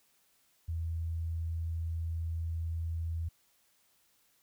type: tone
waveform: sine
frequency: 82.41 Hz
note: E2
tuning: in tune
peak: -32 dBFS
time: 0.68-3.29 s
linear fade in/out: 10 ms
effects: white hiss -70 dBFS RMS until 4.42 s